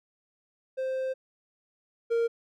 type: tone pair in turn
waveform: triangle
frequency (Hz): 523.3 / 464.1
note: C5 / A#4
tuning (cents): 0 / -8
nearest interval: major second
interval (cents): 208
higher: first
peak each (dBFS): -26 / -21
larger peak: second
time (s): 0.77-1.14 / 2.1-2.28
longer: first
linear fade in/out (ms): 20
effects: none